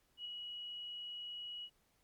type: tone with ADSR envelope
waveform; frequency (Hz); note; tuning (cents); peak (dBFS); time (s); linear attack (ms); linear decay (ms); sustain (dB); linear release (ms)
sine; 2915; F#7; -26; -40; 0.17-1.7; 82; 4; -3; 62
effects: pink hiss -75 dBFS RMS until 2.03 s + MP3 96 kbps